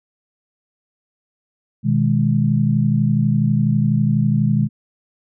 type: chord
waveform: sine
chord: G# minor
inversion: first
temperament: equal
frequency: 123.47 / 155.56 / 207.7 Hz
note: B2 / D#3 / G#3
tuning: 0 / 0 / 0 cents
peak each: -18 dBFS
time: 1.83-4.69 s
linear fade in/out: 50 ms
effects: none